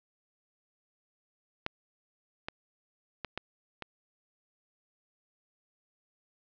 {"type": "clicks", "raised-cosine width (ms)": 0.3, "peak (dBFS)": [-15, -19, -19, -18, -22], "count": 5, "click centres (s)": [1.664, 2.485, 3.247, 3.376, 3.823], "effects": ["low-pass 5000 Hz 12 dB/octave"]}